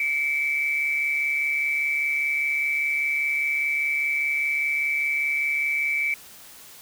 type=tone pair together; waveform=sine; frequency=2163 / 2308 Hz; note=C#7 / D7; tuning=-43 / -31 cents; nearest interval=minor second; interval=112 cents; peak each=-30 / -22 dBFS; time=0-6.14 s; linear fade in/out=2 ms; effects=white hiss -46 dBFS RMS until 6.81 s

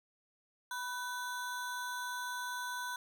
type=ring-modulated tone; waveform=square; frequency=1244.5 Hz; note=D#6; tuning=in tune; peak=-35 dBFS; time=0.71-2.96 s; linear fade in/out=2 ms; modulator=262 Hz; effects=none

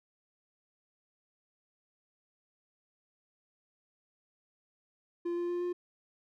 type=tone with pitch steps; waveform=triangle; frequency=345.5 / 348.3 / 351.1 / 354 Hz; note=F4 / F4 / F4 / F4; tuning=-19 / -5 / +9 / +23 cents; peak=-29 dBFS; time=5.25-5.73 s; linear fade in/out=10 ms; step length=120 ms; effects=none

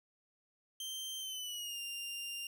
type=tone with pitch glide; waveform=sawtooth; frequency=3136 to 2794 Hz; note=G7 to F7; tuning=0 to 0 cents; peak=-37 dBFS; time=0.8-2.47 s; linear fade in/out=2 ms; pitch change=-200 cents; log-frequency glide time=1.18-1.8 s; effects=none

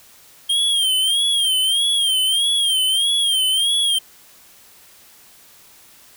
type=tone with vibrato; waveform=square; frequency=3200 Hz; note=G7; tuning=35 cents sharp; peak=-16 dBFS; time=0.49-3.99 s; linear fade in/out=10 ms; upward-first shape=sine; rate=1.6 Hz; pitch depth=94 cents each way; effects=white hiss -48 dBFS RMS until 6.16 s

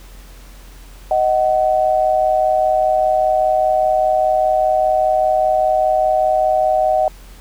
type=tone pair together; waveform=sine; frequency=625 / 750 Hz; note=D#5 / F#5; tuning=+8 / +23 cents; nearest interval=minor third; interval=315 cents; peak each=-15 dBFS; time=1.11-7.08 s; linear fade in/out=2 ms; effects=added 44 Hz sine -37 dBFS peak until 7.4 s + pink hiss -45 dBFS RMS until 7.4 s

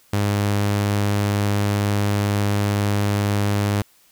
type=tone; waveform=sawtooth; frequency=102.1 Hz; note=G#2; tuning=29 cents flat; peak=-14 dBFS; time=0.13-3.82 s; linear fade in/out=5 ms; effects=white hiss -56 dBFS RMS until 4.11 s

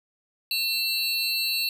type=tone cluster; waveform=square; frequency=2699 / 4049 / 4402 Hz; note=E7 / B7 / C#8; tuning=+40 / +42 / -13 cents; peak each=-29 dBFS; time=0.51-1.69 s; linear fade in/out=2 ms; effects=none

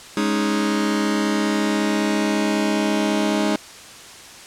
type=chord; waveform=sawtooth; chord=Ab suspended fourth; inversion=none; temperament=just; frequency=207.7 / 276.9 / 311.5 Hz; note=Ab3 / Db4 / Eb4; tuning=0 / -2 / +2 cents; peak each=-17 / -22 / -18 dBFS; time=0.17-3.56 s; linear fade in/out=2 ms; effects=white hiss -40 dBFS RMS until 4.46 s + low-pass 8000 Hz 12 dB/octave

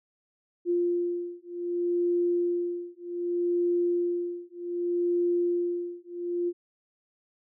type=beating tone pair; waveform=sine; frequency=349 / 349.65 Hz; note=F4 / F4; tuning=-1 / +2 cents; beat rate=0.65 Hz; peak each=-28 dBFS; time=0.65-6.53 s; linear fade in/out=50 ms; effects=none

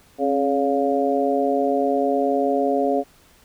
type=harmonic tone with a mistuned harmonic; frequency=140.7 Hz; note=C#3; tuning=26 cents sharp; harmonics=2 / 3 / 4 / 5; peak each=-23 / -23 / -23 / -23 dBFS; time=0.18-3.04 s; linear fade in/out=50 ms; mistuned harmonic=2; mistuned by=-58 cents; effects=pink hiss -54 dBFS RMS until 3.44 s

